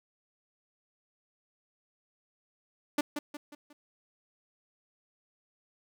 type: tone with echo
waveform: sawtooth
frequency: 294.1 Hz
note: D4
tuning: 3 cents sharp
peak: -21 dBFS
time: 2.98-3.01 s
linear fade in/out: 5 ms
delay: 180 ms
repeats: 4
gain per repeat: -7 dB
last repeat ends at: 3.73 s
effects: none

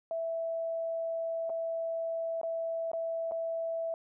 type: tone with dropouts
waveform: sine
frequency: 659.3 Hz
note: E5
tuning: in tune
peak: -31 dBFS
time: 0.11-3.94 s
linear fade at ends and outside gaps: 1 ms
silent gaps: 1.495-1.5 / 2.414-2.432 / 2.916-2.933 / 3.312-3.319 s
effects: none

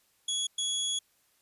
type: tone bursts at uneven times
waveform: 25% pulse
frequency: 3355 Hz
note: G#7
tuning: 17 cents sharp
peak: -25 dBFS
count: 2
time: 0.28-0.47 / 0.58-0.99 s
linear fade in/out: 5 ms
effects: white hiss -69 dBFS RMS until 1.41 s + resampled to 32000 Hz

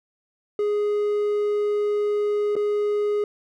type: tone with dropouts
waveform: triangle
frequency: 415.3 Hz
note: G#4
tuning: in tune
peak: -18 dBFS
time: 0.59-3.24 s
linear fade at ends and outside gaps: 2 ms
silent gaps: 2.555-2.564 s
effects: none

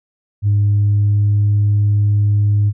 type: tone with pitch glide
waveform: sine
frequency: 102.5 to 103.21 Hz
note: G#2 to G#2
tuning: -22 to -10 cents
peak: -9 dBFS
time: 0.42-2.73 s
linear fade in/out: 50 ms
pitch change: +12 cents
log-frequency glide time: 0.63-1.54 s
effects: tanh soft clip ceiling -8 dBFS

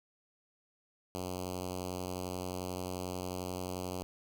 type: tone with notch filter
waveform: 5% pulse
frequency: 91.3 Hz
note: F#2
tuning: 23 cents flat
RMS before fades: -39 dBFS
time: 1.15-4.03 s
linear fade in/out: 0 ms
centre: 1700 Hz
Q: 0.54
effects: none

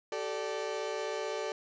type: chord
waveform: 35% pulse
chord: G suspended second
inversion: none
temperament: equal with one note detuned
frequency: 384.2 / 440 / 587.3 Hz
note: G4 / A4 / D5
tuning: -35 / 0 / 0 cents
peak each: -38 / -35 / -36 dBFS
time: 0.12-1.52 s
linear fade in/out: 2 ms
effects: resampled to 16000 Hz + 11-bit

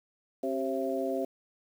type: harmonic tone with a mistuned harmonic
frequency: 133.9 Hz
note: C3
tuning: 40 cents sharp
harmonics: 2 / 3 / 4 / 5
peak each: -34 / -34 / -34 / -34 dBFS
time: 0.43-1.25 s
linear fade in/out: 5 ms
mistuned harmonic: 3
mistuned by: -54 cents
effects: 9-bit

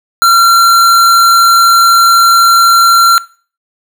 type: tone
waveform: square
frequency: 1368 Hz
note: F6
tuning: 36 cents flat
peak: -4 dBFS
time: 0.22-3.18 s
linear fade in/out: 0 ms
effects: noise-tail reverb RT60 0.4 s tail -20 dB re dry

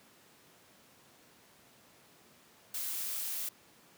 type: noise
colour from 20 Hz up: blue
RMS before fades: -37 dBFS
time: 2.74-3.49 s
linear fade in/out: 5 ms
effects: pink hiss -61 dBFS RMS until 3.97 s + high-pass 150 Hz 12 dB/octave

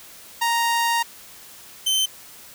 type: tone pair in turn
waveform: sawtooth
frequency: 932.3 / 3085 Hz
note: A#5 / G7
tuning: 0 / -28 cents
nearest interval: octave + major sixth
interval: 2072 cents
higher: second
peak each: -15 dBFS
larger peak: neither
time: 0.41-1.03 / 1.86-2.06 s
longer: first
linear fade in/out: 10 ms
effects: white hiss -44 dBFS RMS until 2.54 s

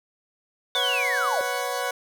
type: linear sweep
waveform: sine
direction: down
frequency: 3596 to 493.9 Hz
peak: -23 dBFS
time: 0.75-1.41 s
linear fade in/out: 0 ms
type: chord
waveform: 20% pulse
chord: B suspended second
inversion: none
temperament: equal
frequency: 493.9 / 554.4 / 740 Hz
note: B4 / C#5 / F#5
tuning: 0 / 0 / 0 cents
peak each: -25 dBFS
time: 0.75-1.91 s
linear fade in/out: 5 ms
effects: none

